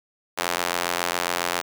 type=tone with high-pass filter; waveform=sawtooth; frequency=87.31 Hz; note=F2; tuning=in tune; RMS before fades=-26 dBFS; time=0.37-1.62 s; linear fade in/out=20 ms; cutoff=740 Hz; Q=0.68; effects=none